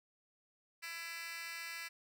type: tone with high-pass filter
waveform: 10% pulse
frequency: 334 Hz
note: E4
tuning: 23 cents sharp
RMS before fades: -45 dBFS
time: 0.82-1.89 s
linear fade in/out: 20 ms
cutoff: 2300 Hz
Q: 1.8
effects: none